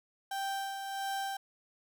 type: tone with tremolo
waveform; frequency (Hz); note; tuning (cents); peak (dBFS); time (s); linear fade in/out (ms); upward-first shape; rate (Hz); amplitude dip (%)
35% pulse; 784; G5; 0; -31; 0.31-1.37; 5; sine; 1.5; 45
effects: none